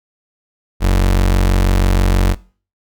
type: tone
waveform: 35% pulse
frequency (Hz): 46.2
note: F#1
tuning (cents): -2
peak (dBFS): -8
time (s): 0.8-2.36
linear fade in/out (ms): 50
effects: noise-tail reverb RT60 0.4 s tail -21 dB re dry